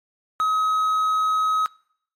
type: tone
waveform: triangle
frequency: 1272 Hz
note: D#6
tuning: 38 cents sharp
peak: -16 dBFS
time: 0.4-1.66 s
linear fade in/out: 0 ms
effects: noise-tail reverb RT60 0.7 s tail -25 dB re dry + MP3 64 kbps